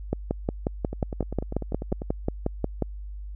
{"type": "two click trains", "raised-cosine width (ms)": 2, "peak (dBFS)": [-19, -11], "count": [12, 16], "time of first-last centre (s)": [[0.93, 2.019], [0.13, 2.823]], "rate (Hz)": [10.1, 5.57], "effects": ["added 50 Hz sine -34 dBFS peak until 3.35 s"]}